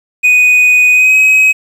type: tone with pitch glide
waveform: triangle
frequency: 2487 to 2539 Hz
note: D#7 to D#7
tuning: -1 to +34 cents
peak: -3 dBFS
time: 0.23-1.53 s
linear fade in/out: 20 ms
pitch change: +35 cents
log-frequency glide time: 0.92-1.16 s
effects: 7-bit